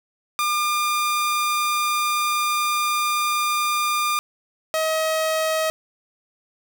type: tone pair in turn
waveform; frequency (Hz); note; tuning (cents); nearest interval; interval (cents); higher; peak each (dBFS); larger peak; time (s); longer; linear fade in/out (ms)
sawtooth; 1203 / 634.9; D6 / D#5; +41 / +35; major seventh; 1106; first; -16; neither; 0.39-4.19 / 4.74-5.7; first; 0
effects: none